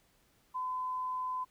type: tone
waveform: sine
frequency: 1016 Hz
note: B5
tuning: 49 cents sharp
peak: -33 dBFS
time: 0.54-1.45 s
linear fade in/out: 20 ms
effects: pink hiss -69 dBFS RMS until 1.5 s